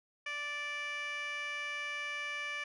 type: tone with band-pass filter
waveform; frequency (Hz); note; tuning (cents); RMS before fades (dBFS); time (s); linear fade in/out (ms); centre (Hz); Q
15% pulse; 585; D5; -7; -39; 0.26-2.64; 5; 2400; 2.1
effects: resampled to 24000 Hz